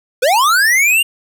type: linear sweep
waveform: square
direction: up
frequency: 464.3 to 2853 Hz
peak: -10 dBFS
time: 0.22-1.03 s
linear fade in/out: 10 ms
effects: none